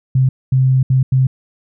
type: tone bursts at uneven times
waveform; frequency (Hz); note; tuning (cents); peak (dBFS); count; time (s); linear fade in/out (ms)
sine; 130.81; C3; 0; -9; 4; 0.15-0.29 / 0.52-0.83 / 0.9-1.03 / 1.12-1.27; 5
effects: none